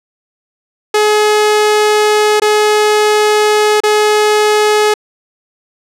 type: tone with dropouts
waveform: sawtooth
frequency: 423.2 Hz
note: G#4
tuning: 33 cents sharp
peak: -4 dBFS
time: 0.94-4.94 s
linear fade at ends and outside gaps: 5 ms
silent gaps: 2.399-2.418 / 3.804-3.835 s
effects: low-pass 10000 Hz 12 dB/octave